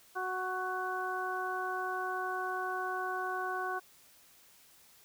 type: harmonic tone with a mistuned harmonic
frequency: 370 Hz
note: F#4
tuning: in tune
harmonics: 1 / 2 / 3 / 4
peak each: -40 / -38 / -38 / -38 dBFS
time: 0.15-3.8 s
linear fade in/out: 20 ms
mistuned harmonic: 4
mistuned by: +15 cents
effects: white hiss -61 dBFS RMS until 5.04 s